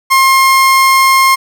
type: tone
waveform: 30% pulse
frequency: 1066 Hz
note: C6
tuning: 32 cents sharp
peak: -3 dBFS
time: 0.1-1.36 s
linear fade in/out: 20 ms
effects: none